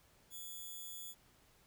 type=tone; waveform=5% pulse; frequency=3420 Hz; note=A7; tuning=50 cents flat; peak=-38 dBFS; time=0.3-1.15 s; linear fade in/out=50 ms; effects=pink hiss -68 dBFS RMS until 1.66 s